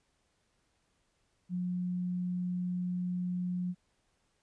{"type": "tone", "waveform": "sine", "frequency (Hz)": 179.5, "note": "F3", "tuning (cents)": 48, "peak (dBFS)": -31, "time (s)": [1.49, 3.75], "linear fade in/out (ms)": 50, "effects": ["pink hiss -75 dBFS RMS until 4.42 s", "resampled to 22050 Hz"]}